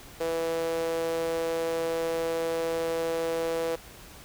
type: tone with high-pass filter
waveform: sawtooth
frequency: 164.81 Hz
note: E3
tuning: in tune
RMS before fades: -29 dBFS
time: 0.2-3.76 s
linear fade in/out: 10 ms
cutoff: 470 Hz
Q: 4.7
effects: pink hiss -48 dBFS RMS until 4.24 s